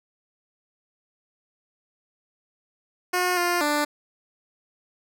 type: tone with pitch steps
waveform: 10% pulse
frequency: 360.8 / 351 / 295.2 Hz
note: F#4 / F4 / D4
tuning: -44 / +9 / +9 cents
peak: -13 dBFS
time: 3.13-3.85 s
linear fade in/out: 10 ms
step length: 240 ms
effects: none